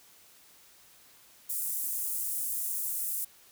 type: high-pass noise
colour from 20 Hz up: pink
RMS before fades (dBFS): -33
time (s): 1.49-3.25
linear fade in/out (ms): 10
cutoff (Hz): 9200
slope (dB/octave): 24
effects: white hiss -58 dBFS RMS until 3.51 s